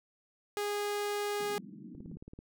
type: tone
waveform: sawtooth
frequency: 411.7 Hz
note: G#4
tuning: 15 cents flat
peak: -28 dBFS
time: 0.57-1.58 s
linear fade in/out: 0 ms
type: band-pass noise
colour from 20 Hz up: pink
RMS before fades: -48 dBFS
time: 1.4-2.16 s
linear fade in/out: 5 ms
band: 160 to 300 Hz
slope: 48 dB/octave
type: click train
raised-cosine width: 3 ms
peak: -34 dBFS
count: 9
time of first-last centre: 1.95-2.39 s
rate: 18.2 Hz
effects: none